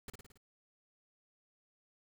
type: noise with echo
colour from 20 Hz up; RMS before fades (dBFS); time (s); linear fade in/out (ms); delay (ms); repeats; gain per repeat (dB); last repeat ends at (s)
pink; -45; 0.08-0.1; 2; 55; 5; -4; 0.375
effects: none